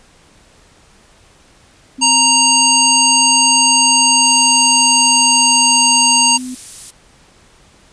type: tone with pitch glide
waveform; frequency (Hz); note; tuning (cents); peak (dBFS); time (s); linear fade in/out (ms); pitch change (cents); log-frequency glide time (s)
sine; 261.6 to 253.6; C4 to B3; 0 to +46; -23; 1.98-6.55; 10; -54; 3.45-6.31
type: harmonic tone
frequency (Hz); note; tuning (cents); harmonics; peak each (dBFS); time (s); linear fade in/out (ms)
930; A#5; -4; 1 / 3 / 5 / 7 / 9; -15 / -15 / -15 / -15 / -15; 2.01-6.38; 20
type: noise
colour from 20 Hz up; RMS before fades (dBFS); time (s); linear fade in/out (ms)
violet; -26; 4.23-6.91; 10
effects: pink hiss -48 dBFS RMS until 7.92 s + resampled to 22050 Hz